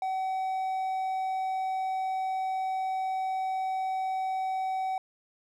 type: tone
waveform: triangle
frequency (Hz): 758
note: F#5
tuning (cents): +42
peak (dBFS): -26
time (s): 0.02-4.98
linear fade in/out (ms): 2
effects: none